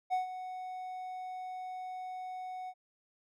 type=tone with ADSR envelope; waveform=triangle; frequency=740 Hz; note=F#5; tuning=in tune; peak=-25 dBFS; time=0.1-2.74 s; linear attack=32 ms; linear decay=130 ms; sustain=-12 dB; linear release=55 ms; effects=none